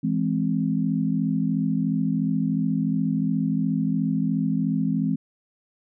sine chord, E augmented, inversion none, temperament equal, 164.81 / 207.7 / 261.6 Hz, E3 / G#3 / B#3, 0 / 0 / 0 cents, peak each -25 dBFS, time 0.03-5.16 s, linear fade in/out 10 ms, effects none

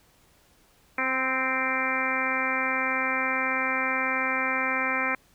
harmonic tone with a mistuned harmonic, 261.6 Hz, C4, in tune, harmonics 1 / 2 / 3 / 4 / 5 / 6 / 7 / 8 / 9, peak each -35 / -35 / -36 / -33 / -32 / -33 / -33 / -31 / -30 dBFS, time 0.98-5.15 s, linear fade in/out 2 ms, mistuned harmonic 4, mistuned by -21 cents, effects pink hiss -61 dBFS RMS until 5.34 s

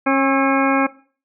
harmonic tone with a mistuned harmonic, 271.5 Hz, C#4, 36 cents flat, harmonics 1 / 2 / 3 / 4 / 5 / 6 / 8 / 9, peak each -17 / -20 / -22 / -23 / -24 / -25 / -26 / -27 dBFS, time 0.06-0.87 s, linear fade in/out 10 ms, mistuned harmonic 5, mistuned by -46 cents, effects noise-tail reverb RT60 0.4 s tail -18 dB re dry

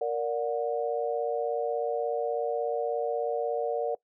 sine chord, Bb augmented, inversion none, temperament just, 466.2 / 582.7 / 728.4 Hz, Bb4 / D5 / F#5, 0 / -14 / -27 cents, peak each -29 / -31 / -33 dBFS, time 0.01-3.95 s, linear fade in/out 5 ms, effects noise-tail reverb RT60 0.1 s tail -21 dB re dry

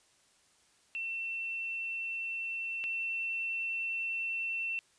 sine tone pair in turn, 2695 / 2695 Hz, E7 / E7, +38 / +38 cents, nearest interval unison, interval 0 cents, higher neither, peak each -34 / -32 dBFS, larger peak second, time 0.95-2.84 / 2.84-4.79 s, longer second, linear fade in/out 0 ms, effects white hiss -67 dBFS RMS until 4.98 s + resampled to 22050 Hz

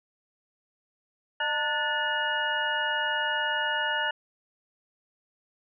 sine tone cluster, 605 / 902 / 1464 / 1751 / 2880 Hz, D#5 / A5 / F#6 / A6 / F#7, -49 / +43 / -19 / -9 / -47 cents, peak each -36 / -31 / -30 / -31 / -32 dBFS, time 1.4-4.11 s, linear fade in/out 5 ms, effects none

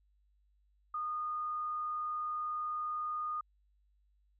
sine tone, 1227 Hz, D#6, 25 cents flat, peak -34 dBFS, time 0.94-3.41 s, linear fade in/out 5 ms, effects added 50 Hz sine -68 dBFS peak until 4.39 s

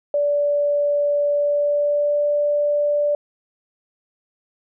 sine tone with pitch glide, 580 to 585.7 Hz, D5 to D5, -22 to -5 cents, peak -16 dBFS, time 0.14-3.15 s, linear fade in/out 2 ms, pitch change +17 cents, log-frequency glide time 1.31-2.25 s, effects none

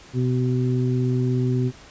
harmonic tone, 126.2 Hz, B2, 38 cents sharp, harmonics 1 / 2 / 3, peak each -20 / -25 / -28 dBFS, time 0.13-1.72 s, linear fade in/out 50 ms, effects pink hiss -46 dBFS RMS until 1.9 s + resampled to 16000 Hz

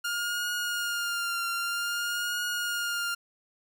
sawtooth tone with vibrato, 1411 Hz, F6, 17 cents sharp, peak -25 dBFS, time 0.04-3.15 s, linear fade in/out 10 ms, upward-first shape triangle, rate 0.52 Hz, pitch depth 38 cents each way, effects none

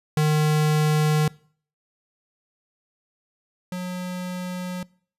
square tone pair in turn, 152.7 / 181.17 Hz, D#3 / F#3, -32 / -36 cents, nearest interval minor third, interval 296 cents, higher second, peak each -18 / -28 dBFS, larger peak first, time 0.17-1.28 / 3.72-4.83 s, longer neither, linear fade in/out 2 ms, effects noise-tail reverb RT60 0.5 s tail -23 dB re dry + resampled to 32000 Hz

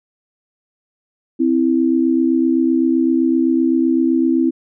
sine tone pair together, 260.8 / 328.6 Hz, C4 / E4, -5 / -5 cents, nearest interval major third, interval 400 cents, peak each -15 dBFS, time 1.39-4.51 s, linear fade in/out 20 ms, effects none

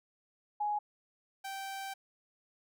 sine / sawtooth tone pair in turn, 834 / 779.3 Hz, G#5 / G5, +7 / -10 cents, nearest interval minor second, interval 117 cents, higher first, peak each -30 / -35 dBFS, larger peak first, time 0.6-0.79 / 1.44-1.94 s, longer second, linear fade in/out 10 ms, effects none

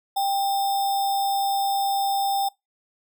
sine tone with sample-and-hold, 791 Hz, G5, 15 cents sharp, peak -20 dBFS, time 0.16-2.49 s, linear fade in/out 10 ms, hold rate 4410 Hz, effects noise-tail reverb RT60 0.2 s tail -24 dB re dry

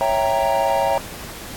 triangle chord, C# diminished seventh, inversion none, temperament equal, 554.4 / 659.3 / 784 / 932.3 Hz, C#5 / E5 / G5 / Bb5, 0 / 0 / 0 / 0 cents, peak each -20 dBFS, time 0.01-0.98 s, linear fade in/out 0 ms, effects pink hiss -35 dBFS RMS until 1.56 s + AAC 64 kbps

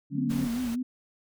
sine chord, D major seventh, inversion none, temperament equal, 146.83 / 185 / 220 / 277.2 Hz, D3 / F#3 / A3 / C#4, 0 / 0 / 0 / 0 cents, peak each -32 / -36 / -38 / -32 dBFS, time 0.1-0.49 s, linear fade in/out 50 ms
sine tone with vibrato, 242.3 Hz, B3, 33 cents flat, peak -27 dBFS, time 0.17-0.83 s, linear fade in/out 10 ms, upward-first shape sine, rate 5.1 Hz, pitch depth 90 cents each way
pink noise, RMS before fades -41 dBFS, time 0.29-0.76 s, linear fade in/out 20 ms
effects none

